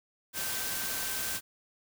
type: tone in noise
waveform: sine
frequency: 1550 Hz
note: G6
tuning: 20 cents flat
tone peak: -43 dBFS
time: 0.33-1.41 s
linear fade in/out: 50 ms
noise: white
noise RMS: -34 dBFS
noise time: 0.33-1.41 s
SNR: -12 dB
effects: none